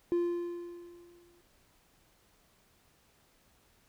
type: tone with exponential decay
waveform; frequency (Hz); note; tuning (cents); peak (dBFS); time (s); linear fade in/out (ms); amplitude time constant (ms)
triangle; 347; F4; -11; -22; 0.12-1.41; 0; 280
effects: tanh soft clip ceiling -20 dBFS + pink hiss -67 dBFS RMS until 3.88 s